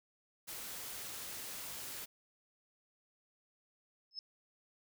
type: noise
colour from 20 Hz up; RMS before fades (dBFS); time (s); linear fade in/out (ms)
white; -45; 0.47-2.06; 20
type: tone with exponential growth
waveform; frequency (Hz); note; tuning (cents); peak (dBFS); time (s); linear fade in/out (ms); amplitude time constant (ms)
sine; 5200; E8; -24; -36; 4.11-4.19; 1; 17
effects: none